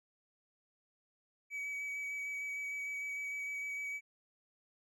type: tone with vibrato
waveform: triangle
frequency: 2276 Hz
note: C#7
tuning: 45 cents sharp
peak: -36 dBFS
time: 1.5-4.01 s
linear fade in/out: 50 ms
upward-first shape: square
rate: 6.6 Hz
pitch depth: 9 cents each way
effects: none